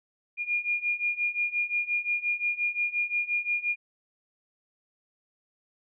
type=beating tone pair; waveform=sine; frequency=2420 / 2425.7 Hz; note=D#7 / D#7; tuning=-49 / -45 cents; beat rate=5.7 Hz; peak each=-30 / -28 dBFS; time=0.37-3.76 s; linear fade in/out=50 ms; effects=none